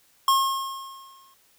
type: tone with exponential decay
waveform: square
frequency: 1078 Hz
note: C#6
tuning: 49 cents flat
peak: -16 dBFS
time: 0.28-1.34 s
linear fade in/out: 2 ms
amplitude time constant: 230 ms
effects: white hiss -61 dBFS RMS until 1.58 s